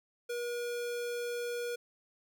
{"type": "tone", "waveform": "square", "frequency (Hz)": 480, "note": "B4", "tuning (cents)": -49, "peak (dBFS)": -35, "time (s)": [0.29, 1.76], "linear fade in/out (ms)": 10, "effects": []}